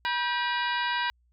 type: harmonic tone with a mistuned harmonic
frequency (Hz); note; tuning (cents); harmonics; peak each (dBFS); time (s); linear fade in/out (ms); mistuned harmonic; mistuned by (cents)
483.3; B4; -38; 2 / 3 / 4 / 5 / 6 / 7 / 8 / 9 / 10; -29 / -31 / -35 / -38 / -36 / -45 / -37 / -48 / -42; 0.05-1.1; 0; 3; +140
effects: added 60 Hz sine -63 dBFS peak until 1.32 s